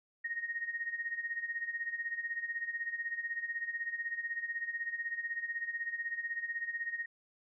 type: tone with tremolo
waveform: sine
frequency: 1864.7 Hz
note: A#6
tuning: in tune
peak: -32 dBFS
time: 0.24-7.06 s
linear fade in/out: 10 ms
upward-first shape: sine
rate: 16 Hz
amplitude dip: 75%
effects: none